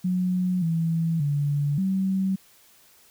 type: tone with pitch steps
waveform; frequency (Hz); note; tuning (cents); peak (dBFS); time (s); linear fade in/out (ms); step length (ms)
sine; 182.3 / 164.5 / 144.3 / 191; F#3 / E3 / D3 / G3; -25 / -3 / -30 / -45; -21; 0.04-2.36; 10; 580
effects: white hiss -56 dBFS RMS until 3.1 s